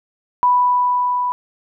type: tone with level ramp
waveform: sine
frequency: 987.8 Hz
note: B5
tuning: in tune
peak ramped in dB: -10 to -17 dBFS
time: 0.43-1.32 s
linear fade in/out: 0 ms
effects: none